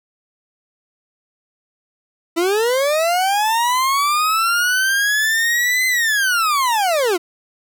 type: linear two-way sweep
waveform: 40% pulse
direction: up then down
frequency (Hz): 324.5 to 2053 to 324.5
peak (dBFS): -14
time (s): 2.36-7.18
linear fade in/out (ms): 20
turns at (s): 5.87
effects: none